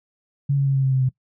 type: tone with pitch steps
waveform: sine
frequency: 140.4 / 138.55 / 136.72 / 134.91 / 133.13 / 131.38 / 129.64 Hz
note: C#3 / C#3 / C#3 / C#3 / C3 / C3 / C3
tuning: +22 / -1 / -24 / -47 / +30 / +7 / -16 cents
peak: -16 dBFS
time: 0.49-1.092 s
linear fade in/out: 10 ms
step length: 86 ms
effects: noise-tail reverb RT60 0.1 s tail -20 dB re dry